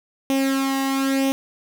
sawtooth tone with flanger, 270.2 Hz, C#4, 44 cents flat, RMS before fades -21 dBFS, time 0.3-1.32 s, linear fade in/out 0 ms, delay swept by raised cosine 0.33 to 1.05 ms, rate 1 Hz, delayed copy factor +0.65, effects none

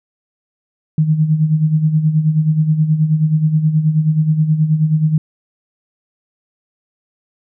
sine tone with tremolo, 155.56 Hz, D#3, in tune, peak -8 dBFS, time 0.98-5.18 s, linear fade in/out 2 ms, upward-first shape sine, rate 9.4 Hz, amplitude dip 65%, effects none

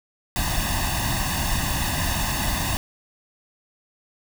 pink noise with comb filter, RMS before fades -24 dBFS, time 0.36-2.77 s, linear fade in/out 0 ms, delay 1.1 ms, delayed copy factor +0.9, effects none

